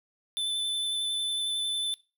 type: tone with vibrato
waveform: square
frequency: 3520 Hz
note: A7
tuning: in tune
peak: -28 dBFS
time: 0.37-1.94 s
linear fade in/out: 0 ms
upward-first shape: sine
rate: 11 Hz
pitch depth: 13 cents each way
effects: noise-tail reverb RT60 0.3 s tail -21 dB re dry